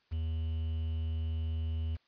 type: tone with quantisation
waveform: triangle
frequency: 80.4 Hz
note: E2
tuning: 43 cents flat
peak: -29 dBFS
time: 0.11-1.97 s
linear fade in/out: 20 ms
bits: 9
effects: white hiss -71 dBFS RMS until 2.07 s + resampled to 11025 Hz